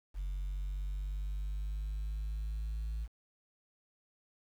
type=exponential sweep; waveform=sine; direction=up; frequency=46.25 to 55 Hz; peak=-32 dBFS; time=0.14-3.08 s; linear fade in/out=50 ms; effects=tanh soft clip ceiling -33 dBFS + 10-bit